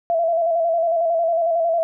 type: tone with vibrato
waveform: sine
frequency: 669 Hz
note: E5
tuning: 25 cents sharp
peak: -16 dBFS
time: 0.1-1.83 s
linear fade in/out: 0 ms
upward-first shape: square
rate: 11 Hz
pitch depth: 42 cents each way
effects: none